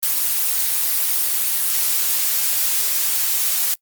blue noise, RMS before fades -19 dBFS, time 0.03-3.74 s, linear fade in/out 0 ms, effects noise-tail reverb RT60 0.1 s tail -25 dB re dry + Opus 24 kbps

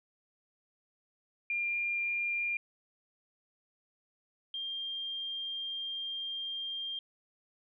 sine tone pair in turn, 2399 / 3196 Hz, D7 / G7, +36 / +33 cents, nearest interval perfect fourth, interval 497 cents, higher second, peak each -30 / -35 dBFS, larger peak first, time 1.5-2.57 / 4.54-6.99 s, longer second, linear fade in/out 2 ms, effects none

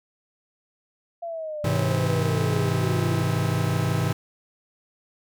sine exponential sweep, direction down, 688 to 329.6 Hz, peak -29 dBFS, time 1.22-3.21 s, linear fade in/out 10 ms
45% pulse chord, Ab augmented, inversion none, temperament just, 103.83 / 129.78 / 162.23 Hz, Ab2 / C3 / E3, 0 / -14 / -27 cents, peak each -26 / -26 / -26 dBFS, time 1.64-4.13 s, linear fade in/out 5 ms
effects none

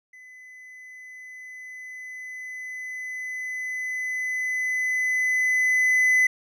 triangle tone with level ramp, 2014 Hz, B6, 33 cents sharp, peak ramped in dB -43 to -14 dBFS, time 0.13-6.27 s, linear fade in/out 5 ms, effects none

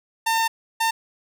sawtooth tone bursts at uneven times, 904 Hz, A5, 47 cents sharp, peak -15 dBFS, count 2, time 0.26-0.48 / 0.8-0.91 s, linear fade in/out 10 ms, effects none

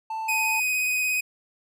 triangle tone, 885 Hz, A5, 10 cents sharp, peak -26 dBFS, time 0.1-0.6 s, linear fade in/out 5 ms
45% pulse tone with vibrato, 2503 Hz, D#7, 10 cents sharp, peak -22 dBFS, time 0.28-1.21 s, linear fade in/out 10 ms, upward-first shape triangle, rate 17 Hz, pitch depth 18 cents each way
effects none

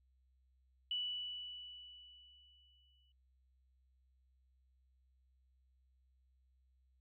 sine tone with exponential decay, 2960 Hz, F#7, in tune, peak -35 dBFS, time 0.91-3.12 s, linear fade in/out 2 ms, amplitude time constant 480 ms, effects added 64 Hz sine -70 dBFS peak until 7 s

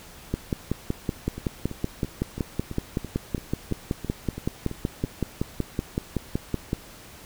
two click trains, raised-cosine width 3 ms, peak -20 / -11 dBFS, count 12 / 35, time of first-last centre 1.38-5.047 / 0.34-6.731 s, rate 3 / 5.32 Hz, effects pink hiss -46 dBFS RMS until 7.25 s

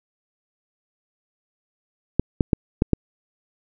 clicks, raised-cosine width 3 ms, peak -3 dBFS, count 5, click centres 2.196 / 2.408 / 2.532 / 2.821 / 2.933 s, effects none

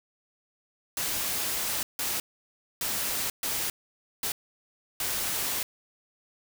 white noise bursts at uneven times, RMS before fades -30 dBFS, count 6, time 0.97-1.83 / 1.99-2.2 / 2.81-3.3 / 3.43-3.7 / 4.23-4.32 / 5-5.63 s, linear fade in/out 2 ms, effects none

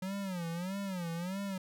square tone with vibrato, 182.3 Hz, F#3, 25 cents flat, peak -36 dBFS, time 0.02-1.58 s, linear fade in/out 5 ms, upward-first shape sine, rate 1.6 Hz, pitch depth 160 cents each way, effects none

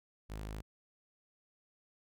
sawtooth tone, 52.6 Hz, G#1, 23 cents sharp, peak -37 dBFS, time 0.29-0.62 s, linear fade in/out 20 ms, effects none

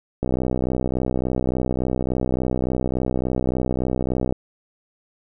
click train, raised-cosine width 2 ms, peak -9 dBFS, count 261, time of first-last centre 0.23-4.324 s, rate 63.5 Hz, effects none

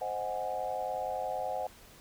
sine chord, Ab dominant seventh, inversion first, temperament equal, 523.3 / 622.3 / 740 / 830.6 Hz, C5 / Eb5 / Gb5 / Ab5, 0 / 0 / 0 / 0 cents, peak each -38 / -39 / -35 / -40 dBFS, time 0.01-1.67 s, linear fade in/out 5 ms, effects pink hiss -55 dBFS RMS until 2 s

